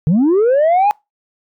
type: linear sweep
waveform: sine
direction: up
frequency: 141 to 849 Hz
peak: -7 dBFS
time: 0.07-0.91 s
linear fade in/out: 0 ms
effects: noise-tail reverb RT60 0.2 s tail -25 dB re dry + tanh soft clip ceiling -8 dBFS